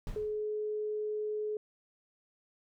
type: noise with exponential decay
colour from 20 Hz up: brown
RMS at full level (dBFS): -35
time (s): 0.07-0.45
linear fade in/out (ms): 1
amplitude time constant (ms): 82
type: tone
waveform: sine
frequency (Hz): 424.9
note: G#4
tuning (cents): +40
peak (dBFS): -32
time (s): 0.16-1.57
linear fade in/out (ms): 2
effects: none